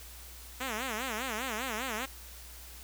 5% pulse tone with vibrato, 238.4 Hz, A#3, 39 cents sharp, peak -22 dBFS, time 0.6-2.06 s, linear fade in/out 10 ms, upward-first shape sine, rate 5 Hz, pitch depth 210 cents each way, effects added 60 Hz sine -49 dBFS peak until 2.83 s + white hiss -50 dBFS RMS until 2.83 s

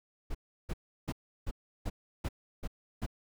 brown noise bursts, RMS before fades -34 dBFS, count 8, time 0.3-3.064 s, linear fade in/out 10 ms, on 48 ms, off 340 ms, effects none

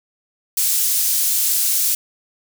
pink high-pass noise, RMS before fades -18 dBFS, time 0.57-1.95 s, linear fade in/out 5 ms, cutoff 7800 Hz, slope 12 dB/octave, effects none

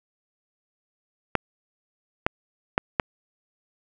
clicks, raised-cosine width 0.5 ms, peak -4 dBFS, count 4, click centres 1.353 / 2.265 / 2.779 / 2.998 s, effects none

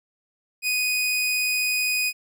sawtooth tone, 2489 Hz, D#7, in tune, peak -18 dBFS, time 0.62-2.13 s, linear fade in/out 50 ms, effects none

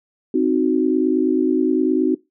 sine chord, C diminished, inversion none, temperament equal, 261.6 / 311.1 / 370 Hz, C4 / Eb4 / Gb4, 0 / 0 / 0 cents, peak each -19 dBFS, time 0.34-2.15 s, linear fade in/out 5 ms, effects noise-tail reverb RT60 0.2 s tail -21 dB re dry

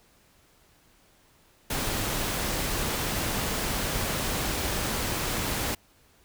pink noise, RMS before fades -29 dBFS, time 1.7-5.75 s, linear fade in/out 5 ms, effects pink hiss -61 dBFS RMS until 6.24 s

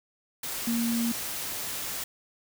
sine tone in noise, 233.1 Hz, A#3, in tune, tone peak -25 dBFS, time 0.67-1.12 s, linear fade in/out 5 ms, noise white, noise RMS -34 dBFS, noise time 0.43-2.04 s, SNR +6 dB, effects none

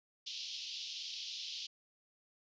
pink band-pass noise, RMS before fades -44 dBFS, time 0.26-1.67 s, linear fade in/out 10 ms, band 2900 to 5600 Hz, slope 48 dB/octave, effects resampled to 16000 Hz

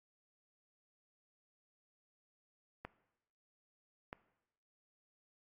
clicks, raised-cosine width 0.5 ms, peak -28 dBFS, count 2, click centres 2.85 / 4.129 s, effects noise-tail reverb RT60 0.9 s tail -18 dB re dry + AAC 64 kbps

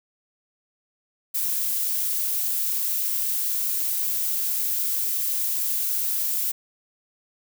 violet noise, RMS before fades -25 dBFS, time 1.34-6.52 s, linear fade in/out 10 ms, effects none

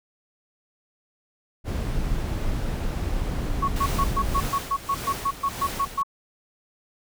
brown noise, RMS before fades -26 dBFS, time 1.64-4.51 s, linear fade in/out 50 ms
sine tone bursts, 1108.7 Hz, C#6, in tune, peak -20 dBFS, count 14, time 3.62-6.034 s, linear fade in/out 10 ms, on 61 ms, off 120 ms
pink noise with tremolo, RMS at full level -32 dBFS, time 3.76-6.02 s, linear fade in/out 2 ms, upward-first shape sine, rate 1.7 Hz, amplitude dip 65%
effects none

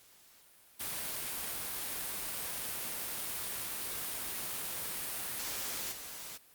white noise with level steps, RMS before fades -38 / -45 dBFS, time 0.79-6.38 s, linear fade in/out 20 ms, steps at 5.91 s, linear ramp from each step 20 ms, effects white hiss -61 dBFS RMS until 6.54 s + Opus 48 kbps

